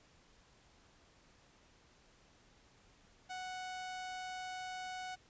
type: tone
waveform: sawtooth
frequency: 740 Hz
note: F#5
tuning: in tune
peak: -38 dBFS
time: 3.29-5.16 s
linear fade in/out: 20 ms
effects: pink hiss -66 dBFS RMS until 5.29 s + resampled to 16000 Hz